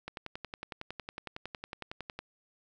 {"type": "click train", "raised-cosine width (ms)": 0.3, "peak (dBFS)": -23, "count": 24, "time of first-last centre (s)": [0.08, 2.19], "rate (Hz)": 10.9, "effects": []}